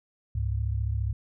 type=tone pair together; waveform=sine; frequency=69.3 / 103.83 Hz; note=C#2 / G#2; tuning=0 / 0 cents; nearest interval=perfect fifth; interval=700 cents; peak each=-28 dBFS; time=0.35-1.13 s; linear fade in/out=5 ms; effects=none